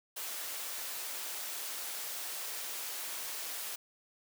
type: high-pass noise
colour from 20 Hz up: white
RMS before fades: -40 dBFS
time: 0.16-3.76 s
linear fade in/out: 10 ms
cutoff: 440 Hz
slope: 12 dB/octave
effects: none